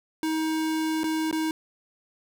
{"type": "tone with dropouts", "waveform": "square", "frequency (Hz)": 316.5, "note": "D#4", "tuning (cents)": 30, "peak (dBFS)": -25, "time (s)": [0.23, 1.51], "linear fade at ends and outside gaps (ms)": 1, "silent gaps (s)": [[1.034, 1.041], [1.312, 1.327]], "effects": []}